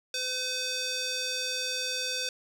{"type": "tone with band-pass filter", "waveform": "square", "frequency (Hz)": 510, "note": "C5", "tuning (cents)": -44, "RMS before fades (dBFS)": -32, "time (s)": [0.14, 2.29], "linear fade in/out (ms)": 2, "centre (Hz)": 4800, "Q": 1.8, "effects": []}